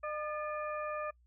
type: harmonic tone with a mistuned harmonic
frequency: 605 Hz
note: D#5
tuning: 49 cents flat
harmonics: 1 / 2 / 3 / 4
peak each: -38 / -39 / -47 / -48 dBFS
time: 0.03-1.11 s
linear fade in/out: 10 ms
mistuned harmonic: 3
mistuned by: -66 cents
effects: noise-tail reverb RT60 0.1 s tail -24 dB re dry + added 60 Hz sine -63 dBFS peak until 1.26 s